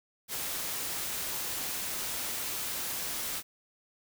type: noise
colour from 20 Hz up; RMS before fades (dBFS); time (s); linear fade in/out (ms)
white; -35; 0.28-3.43; 50
effects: none